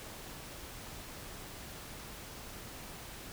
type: silence
effects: pink hiss -47 dBFS RMS until 3.32 s